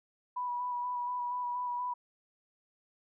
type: tone with vibrato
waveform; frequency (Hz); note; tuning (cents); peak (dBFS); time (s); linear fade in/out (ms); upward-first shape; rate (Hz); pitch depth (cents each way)
sine; 981; B5; -12; -32; 0.36-1.94; 10; square; 4.2; 16
effects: none